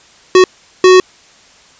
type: tone bursts at uneven times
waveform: square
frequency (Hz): 370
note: F#4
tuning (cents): 0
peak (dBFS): -3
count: 2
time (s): 0.35-0.44 / 0.84-1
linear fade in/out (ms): 2
effects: white hiss -44 dBFS RMS until 1.79 s + resampled to 16000 Hz